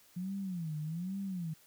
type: tone with vibrato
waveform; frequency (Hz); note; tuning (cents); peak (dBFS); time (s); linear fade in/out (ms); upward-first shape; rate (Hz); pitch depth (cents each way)
sine; 173; F3; -16; -35; 0.16-1.54; 10; sine; 1.2; 230
effects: white hiss -63 dBFS RMS until 1.66 s